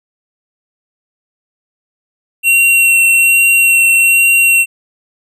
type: tone with vibrato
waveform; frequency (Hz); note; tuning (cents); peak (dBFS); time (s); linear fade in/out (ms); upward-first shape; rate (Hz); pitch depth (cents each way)
square; 2733; F7; -38; -7; 2.43-4.66; 50; sine; 1.2; 11
effects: none